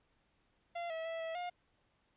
45% pulse tone with pitch steps, 688 / 648 / 657 / 652 / 711 Hz, F5 / E5 / E5 / E5 / F5, -26 / -30 / -6 / -19 / +31 cents, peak -38 dBFS, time 0.75-1.5 s, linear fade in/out 10 ms, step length 150 ms, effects pink hiss -75 dBFS RMS until 2.16 s + resampled to 8000 Hz

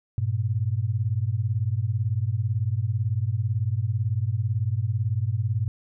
sine beating tone pair, 100 / 118 Hz, G2 / A#2, +35 / +22 cents, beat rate 18 Hz, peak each -25 dBFS, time 0.18-5.68 s, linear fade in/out 0 ms, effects none

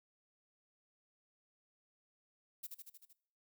violet noise with echo, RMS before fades -44 dBFS, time 2.63-2.67 s, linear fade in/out 10 ms, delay 77 ms, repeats 6, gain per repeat -3 dB, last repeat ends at 3.132 s, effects noise-tail reverb RT60 0.6 s tail -20 dB re dry

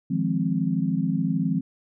sine chord, F minor seventh, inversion third, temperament equal, 155.56 / 174.61 / 207.7 / 261.6 Hz, Eb3 / F3 / Ab3 / C4, 0 / 0 / 0 / 0 cents, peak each -28 / -25 / -28 / -27 dBFS, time 0.1-1.61 s, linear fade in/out 10 ms, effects none

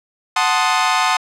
sawtooth chord, F# diminished seventh, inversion none, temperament equal, 740 / 880 / 1046.5 / 1244.5 Hz, F#5 / A5 / C6 / Eb6, 0 / 0 / 0 / 0 cents, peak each -16 dBFS, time 0.36-1.17 s, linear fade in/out 5 ms, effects low-pass 7000 Hz 12 dB/octave

